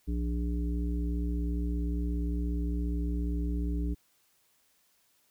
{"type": "harmonic tone with a mistuned harmonic", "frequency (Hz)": 58.6, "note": "A#1", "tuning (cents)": 10, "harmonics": [1, 3, 5, 7], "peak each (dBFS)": [-29, -37, -37, -46], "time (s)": [0.07, 3.95], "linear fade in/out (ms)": 20, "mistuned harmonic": 1, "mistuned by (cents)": 74, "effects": ["white hiss -69 dBFS RMS until 5.3 s"]}